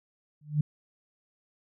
sine tone with exponential growth, 149.9 Hz, D3, 36 cents sharp, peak -18 dBFS, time 0.41-0.61 s, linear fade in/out 5 ms, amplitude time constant 42 ms, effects none

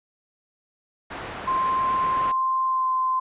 white low-pass noise, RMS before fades -35 dBFS, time 1.1-2.32 s, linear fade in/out 10 ms, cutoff 1500 Hz, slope 12 dB/octave
sine tone with pitch glide, 1046.5 to 1036.3 Hz, C6 to C6, 0 to -17 cents, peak -20 dBFS, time 1.47-3.2 s, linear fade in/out 10 ms, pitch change -17 cents, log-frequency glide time 2.65-2.88 s
effects resampled to 8000 Hz

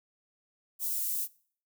white high-pass noise, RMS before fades -32 dBFS, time 0.79-1.28 s, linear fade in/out 50 ms, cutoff 11000 Hz, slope 12 dB/octave, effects noise-tail reverb RT60 0.5 s tail -22 dB re dry

